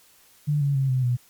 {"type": "tone with pitch steps", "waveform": "sine", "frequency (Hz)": [147.8, 141.21, 134.91, 128.89, 123.14], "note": ["D3", "C#3", "C#3", "C3", "B2"], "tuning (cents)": [11, 32, -47, -26, -5], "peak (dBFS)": -19, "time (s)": [0.47, 1.17], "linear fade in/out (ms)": 20, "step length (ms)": 140, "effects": ["white hiss -56 dBFS RMS until 1.29 s", "MP3 96 kbps"]}